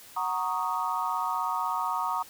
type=chord; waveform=sine; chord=D# minor seventh; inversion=first; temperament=equal; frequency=740 / 932.3 / 1108.7 / 1244.5 Hz; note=F#5 / A#5 / C#6 / D#6; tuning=0 / 0 / 0 / 0 cents; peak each=-35 / -30 / -33 / -32 dBFS; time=0.16-2.23 s; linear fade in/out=10 ms; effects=white hiss -50 dBFS RMS until 2.29 s